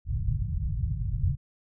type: low-pass noise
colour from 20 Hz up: white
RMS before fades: -28 dBFS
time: 0.05-1.37 s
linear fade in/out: 50 ms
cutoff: 140 Hz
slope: 48 dB/octave
effects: none